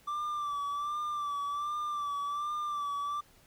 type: tone with vibrato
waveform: triangle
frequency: 1171 Hz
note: D6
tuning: 5 cents flat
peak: -30 dBFS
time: 0.07-3.21 s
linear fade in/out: 10 ms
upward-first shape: sine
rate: 1.3 Hz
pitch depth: 45 cents each way
effects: pink hiss -62 dBFS RMS until 3.46 s